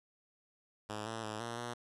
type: tone with pitch steps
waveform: 5% pulse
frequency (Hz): 106.2 / 112.8 / 107.7 / 117.1 / 119.8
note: G#2 / A2 / A2 / A#2 / A#2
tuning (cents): +39 / +44 / -37 / +8 / +48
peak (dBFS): -28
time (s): 0.89-1.74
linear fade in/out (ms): 10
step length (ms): 170
effects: resampled to 24000 Hz + 11-bit